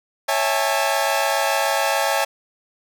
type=chord; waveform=sawtooth; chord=A major seventh; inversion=first; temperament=equal with one note detuned; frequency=554.4 / 659.3 / 813 / 880 Hz; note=C#5 / E5 / G#5 / A5; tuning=0 / 0 / -37 / 0 cents; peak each=-20 dBFS; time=0.28-2.25 s; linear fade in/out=10 ms; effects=none